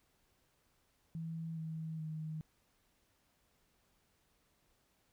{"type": "tone with pitch steps", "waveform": "sine", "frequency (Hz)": [163.3, 159.94, 156.65], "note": ["E3", "D#3", "D#3"], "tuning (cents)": [-16, 48, 12], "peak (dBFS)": -39, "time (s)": [1.15, 2.41], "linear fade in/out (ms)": 0, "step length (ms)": 420, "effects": ["pink hiss -75 dBFS RMS until 5.12 s"]}